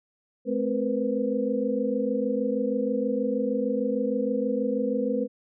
sine tone cluster, 215 / 260.8 / 477.6 / 504 Hz, A3 / C4 / A#4 / B4, -40 / -5 / +42 / +35 cents, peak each -29 dBFS, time 0.45-5.28 s, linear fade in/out 50 ms, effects none

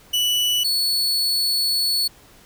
40% pulse tone pair in turn, 2960 / 4418 Hz, F#7 / C#8, 0 / -7 cents, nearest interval perfect fifth, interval 693 cents, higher second, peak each -17 dBFS, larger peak neither, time 0.13-0.64 / 0.64-2.08 s, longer second, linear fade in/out 10 ms, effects pink hiss -50 dBFS RMS until 2.45 s

